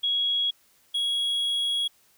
sine / triangle tone pair in turn, 3322 / 3322 Hz, G#7 / G#7, 0 / 0 cents, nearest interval unison, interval 0 cents, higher neither, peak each -22 dBFS, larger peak neither, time 0.03-0.51 / 0.94-1.88 s, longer second, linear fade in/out 10 ms, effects white hiss -62 dBFS RMS until 2.17 s

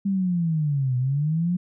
sine linear two-way sweep, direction down then up, 200 to 123.5 to 182 Hz, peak -20 dBFS, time 0.05-1.57 s, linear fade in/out 10 ms, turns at 0.97 s, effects none

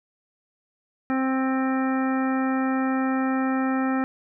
harmonic tone, 263.1 Hz, C4, 10 cents sharp, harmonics 1 / 2 / 3 / 4 / 5 / 6 / 7 / 9, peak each -22 / -33 / -31 / -40 / -32 / -40 / -35 / -42 dBFS, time 1.1-4.04 s, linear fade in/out 0 ms, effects none

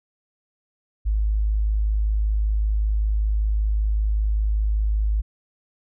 sine tone, 52.6 Hz, G#1, 23 cents sharp, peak -18 dBFS, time 1.05-5.22 s, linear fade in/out 20 ms, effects none

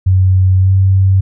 sine tone with pitch glide, 93.6 to 95.68 Hz, F#2 to G2, +20 to -41 cents, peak -6 dBFS, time 0.06-1.21 s, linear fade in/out 10 ms, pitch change +39 cents, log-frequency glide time 0.59-0.72 s, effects none

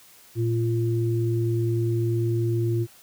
sine tone pair together, 115.3 / 345.5 Hz, A#2 / F4, -19 / -19 cents, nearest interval octave + perfect fifth, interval 1900 cents, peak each -22 / -26 dBFS, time 0.35-2.87 s, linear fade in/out 50 ms, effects white hiss -52 dBFS RMS until 3.02 s

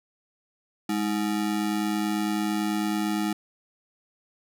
square ring-modulated tone, 261.6 Hz, C4, in tune, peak -22 dBFS, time 0.89-3.33 s, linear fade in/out 5 ms, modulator 54.5 Hz, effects none

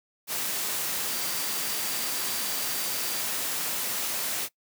sine tone in noise, 4699 Hz, D8, in tune, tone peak -40 dBFS, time 1.06-3.24 s, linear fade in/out 50 ms, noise white, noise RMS -30 dBFS, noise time 0.27-4.49 s, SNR -13 dB, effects noise-tail reverb RT60 0.1 s tail -20 dB re dry + high-pass 150 Hz 12 dB/octave

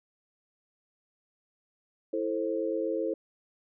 sine chord, A minor, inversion second, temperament just, 330 / 440 / 528 Hz, E4 / A4 / C5, +2 / 0 / +16 cents, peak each -32 dBFS, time 2.13-3.14 s, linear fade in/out 5 ms, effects none

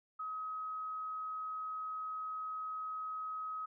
sine tone, 1270 Hz, D#6, 35 cents sharp, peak -38 dBFS, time 0.19-3.66 s, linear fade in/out 10 ms, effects none

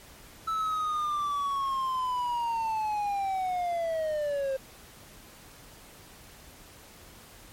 triangle linear sweep, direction down, 1319 to 527 Hz, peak -25 dBFS, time 0.47-4.57 s, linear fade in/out 10 ms, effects pink hiss -51 dBFS RMS until 7.52 s + MP3 64 kbps

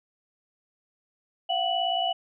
sine tone cluster, 690 / 748 / 2954 Hz, F5 / F#5 / F#7, -21 / +19 / -3 cents, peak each -28 dBFS, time 1.49-2.13 s, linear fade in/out 10 ms, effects none

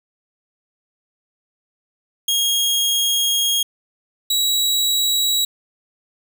sawtooth tone pair in turn, 3266 / 3884 Hz, G#7 / B7, -30 / -30 cents, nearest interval minor third, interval 300 cents, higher second, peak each -13 dBFS, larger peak neither, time 2.28-3.63 / 4.3-5.45 s, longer first, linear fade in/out 5 ms, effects 8-bit

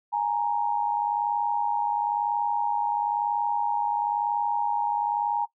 sine tone pair together, 831.3 / 932.3 Hz, G#5 / A#5, +1 / 0 cents, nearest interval major second, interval 199 cents, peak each -26 dBFS, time 0.12-5.46 s, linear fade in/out 20 ms, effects noise-tail reverb RT60 0.1 s tail -19 dB re dry

